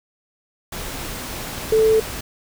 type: tone in noise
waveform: sine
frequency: 440 Hz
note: A4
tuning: in tune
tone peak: -12 dBFS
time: 1.72-2 s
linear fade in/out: 5 ms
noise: pink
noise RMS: -30 dBFS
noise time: 0.72-2.21 s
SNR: +15 dB
effects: none